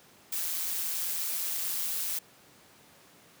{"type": "noise with amplitude modulation", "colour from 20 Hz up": "blue", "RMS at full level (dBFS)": -30, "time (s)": [0.32, 2.19], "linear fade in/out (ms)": 5, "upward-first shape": "sine", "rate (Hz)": 170, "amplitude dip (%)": 50, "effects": ["pink hiss -57 dBFS RMS until 3.4 s", "high-pass 150 Hz 12 dB/octave"]}